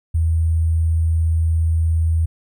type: tone with sample-and-hold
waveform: sine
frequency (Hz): 81.4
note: E2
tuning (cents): -21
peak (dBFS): -14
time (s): 0.14-2.26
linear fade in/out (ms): 10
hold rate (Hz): 8820
effects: none